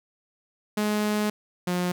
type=tone pair in turn; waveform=sawtooth; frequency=210.5 / 178.7 Hz; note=G#3 / F3; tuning=+24 / +40 cents; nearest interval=minor third; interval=284 cents; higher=first; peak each=-19 / -20 dBFS; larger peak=first; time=0.77-1.3 / 1.67-1.92 s; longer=first; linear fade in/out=5 ms; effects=none